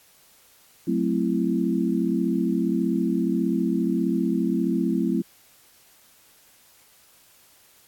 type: chord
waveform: sine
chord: F# half-diminished seventh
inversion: none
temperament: equal with one note detuned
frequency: 185 / 220 / 261.6 / 332.9 Hz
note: F#3 / A3 / C4 / E4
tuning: 0 / 0 / 0 / +17 cents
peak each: -26 dBFS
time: 0.87-5.22 s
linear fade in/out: 10 ms
effects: white hiss -56 dBFS RMS until 7.87 s + AAC 64 kbps